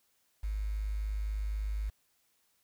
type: tone with quantisation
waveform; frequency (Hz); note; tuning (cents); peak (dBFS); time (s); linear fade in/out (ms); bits
sine; 51.91; G#1; 0; -31; 0.43-1.9; 10; 9
effects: white hiss -73 dBFS RMS until 2.63 s